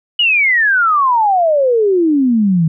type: exponential sweep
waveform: sine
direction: down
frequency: 2960 to 155.56 Hz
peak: -9 dBFS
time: 0.19-2.68 s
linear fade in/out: 5 ms
effects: none